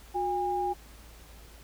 sine tone pair together, 361.7 / 812 Hz, F#4 / G#5, -39 / -39 cents, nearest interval octave + major second, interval 1400 cents, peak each -32 / -28 dBFS, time 0.14-0.74 s, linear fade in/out 20 ms, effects added 55 Hz sine -50 dBFS peak until 1.63 s + pink hiss -54 dBFS RMS until 1.63 s

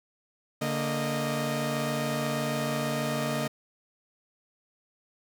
sawtooth tone cluster, 144.7 / 231.1 / 619 Hz, D3 / A#3 / D#5, -25 / -15 / -9 cents, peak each -28 dBFS, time 0.61-3.48 s, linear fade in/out 10 ms, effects none

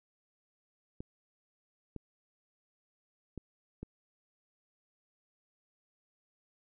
clicks, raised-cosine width 3 ms, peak -28 dBFS, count 4, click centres 1.005 / 1.963 / 3.377 / 3.83 s, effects none

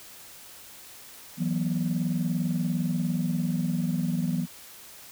sine chord, E suspended second, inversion none, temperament equal with one note detuned, 164.81 / 185 / 242.1 Hz, E3 / F#3 / B3, 0 / 0 / -34 cents, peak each -27 / -28 / -29 dBFS, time 1.37-4.47 s, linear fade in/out 50 ms, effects tanh soft clip ceiling -18 dBFS + white hiss -47 dBFS RMS until 5.11 s

